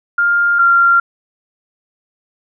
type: tone pair in turn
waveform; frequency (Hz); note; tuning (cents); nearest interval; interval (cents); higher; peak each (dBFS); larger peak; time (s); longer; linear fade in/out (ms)
sine; 1403 / 1383.7; F6 / F6; +8 / -16; unison; 24; first; -10 / -7; second; 0.18-0.59 / 0.59-1; neither; 5
effects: none